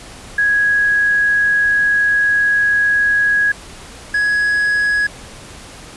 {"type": "tone pair in turn", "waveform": ["sine", "triangle"], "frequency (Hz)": [1661.2, 1671.8], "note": ["G#6", "G#6"], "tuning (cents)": [0, 11], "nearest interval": "unison", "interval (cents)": 11, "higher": "second", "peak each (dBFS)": -11, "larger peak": "neither", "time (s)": [[0.38, 3.52], [4.14, 5.07]], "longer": "first", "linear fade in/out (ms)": 5, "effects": ["pink hiss -36 dBFS RMS until 5.96 s", "resampled to 24000 Hz"]}